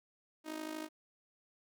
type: tone with amplitude modulation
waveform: sawtooth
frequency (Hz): 312.2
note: D#4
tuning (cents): +6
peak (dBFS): -33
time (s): 0.44-0.89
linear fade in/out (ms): 50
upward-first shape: sine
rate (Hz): 52.7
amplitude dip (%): 75
effects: none